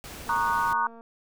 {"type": "noise", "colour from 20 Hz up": "pink", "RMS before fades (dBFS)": -41, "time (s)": [0.04, 0.73], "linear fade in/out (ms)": 0}
{"type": "click train", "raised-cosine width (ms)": 1, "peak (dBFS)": -35, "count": 171, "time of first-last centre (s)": [0.27, 1.009], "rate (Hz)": 230}
{"type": "chord", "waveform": "sine", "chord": "D# minor seventh", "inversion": "second", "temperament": "equal with one note detuned", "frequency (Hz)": [932.3, 1108.7, 1218.9, 1480], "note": ["A#5", "C#6", "D#6", "F#6"], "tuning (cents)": [0, 0, -36, 0], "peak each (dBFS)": [-25, -29, -30, -30], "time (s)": [0.29, 0.87], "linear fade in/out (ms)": 2}
{"effects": []}